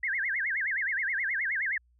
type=tone with vibrato; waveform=sine; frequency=1841 Hz; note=A#6; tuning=22 cents flat; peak=-27 dBFS; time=0.03-1.78 s; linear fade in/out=5 ms; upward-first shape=sine; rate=9.5 Hz; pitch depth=290 cents each way; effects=added 60 Hz sine -62 dBFS peak until 1.99 s